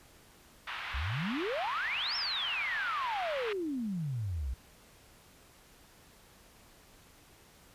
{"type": "band-pass noise", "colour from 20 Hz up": "pink", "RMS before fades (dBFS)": -40, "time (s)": [0.67, 3.53], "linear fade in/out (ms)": 5, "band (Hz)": [1000, 3200], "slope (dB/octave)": 24}
{"type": "exponential two-way sweep", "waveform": "sine", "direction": "up then down", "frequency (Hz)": [59.1, 5500, 59.1], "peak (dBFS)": -32, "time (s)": [0.94, 4.54], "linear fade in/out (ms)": 5, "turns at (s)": 2.16}
{"effects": ["pink hiss -59 dBFS RMS until 7.74 s", "resampled to 32000 Hz"]}